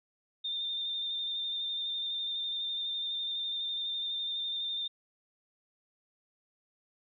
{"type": "tone with vibrato", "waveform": "sine", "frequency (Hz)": 3611, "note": "A7", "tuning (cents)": 44, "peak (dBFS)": -32, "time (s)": [0.44, 4.88], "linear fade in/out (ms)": 10, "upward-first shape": "square", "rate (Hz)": 12, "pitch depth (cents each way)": 18, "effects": []}